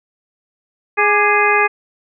harmonic tone with a mistuned harmonic, 415.3 Hz, G#4, in tune, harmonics 1 / 2 / 3 / 4 / 5 / 6, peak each -18 / -18 / -18 / -18 / -18 / -18 dBFS, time 0.97-1.68 s, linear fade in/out 20 ms, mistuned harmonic 3, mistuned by -76 cents, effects none

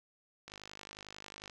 click train, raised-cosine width 0.2 ms, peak -29 dBFS, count 53, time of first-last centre 0.48-1.498 s, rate 51.1 Hz, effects 11-bit

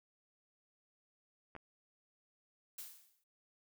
clicks, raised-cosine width 0.5 ms, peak -34 dBFS, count 2, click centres 1.552 / 1.564 s
blue noise with exponential decay, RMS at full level -44 dBFS, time 2.78-3.24 s, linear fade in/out 5 ms, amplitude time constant 99 ms
effects none

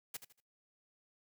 white noise with echo, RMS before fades -42 dBFS, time 0.14-0.17 s, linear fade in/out 5 ms, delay 78 ms, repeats 3, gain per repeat -10 dB, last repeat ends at 0.404 s, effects noise-tail reverb RT60 0.2 s tail -22 dB re dry

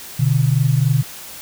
sine tone pair together, 124.45 / 148 Hz, B2 / D3, +14 / +14 cents, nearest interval minor third, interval 300 cents, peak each -15 / -16 dBFS, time 0.19-1.03 s, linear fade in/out 10 ms, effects white hiss -35 dBFS RMS until 1.41 s

